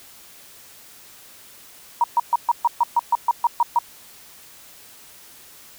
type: tone bursts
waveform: sine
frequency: 947 Hz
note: A#5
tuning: 27 cents sharp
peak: -13 dBFS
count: 12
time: 2.01-3.788 s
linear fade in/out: 2 ms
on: 29 ms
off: 130 ms
effects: white hiss -46 dBFS RMS until 5.78 s